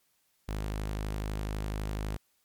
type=tone; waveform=sawtooth; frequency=52 Hz; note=G#1; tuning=3 cents sharp; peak=-28 dBFS; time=0.48-2.17 s; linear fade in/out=10 ms; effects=white hiss -72 dBFS RMS until 2.44 s + MP3 96 kbps